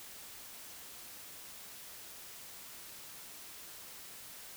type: silence
effects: white hiss -50 dBFS RMS until 4.56 s